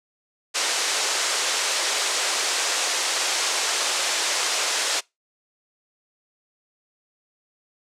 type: band-pass noise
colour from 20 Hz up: white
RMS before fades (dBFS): -24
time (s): 0.54-5.01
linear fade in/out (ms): 20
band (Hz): 400 to 7900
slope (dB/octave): 24
effects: noise-tail reverb RT60 0.2 s tail -24 dB re dry + low-pass 12000 Hz 12 dB/octave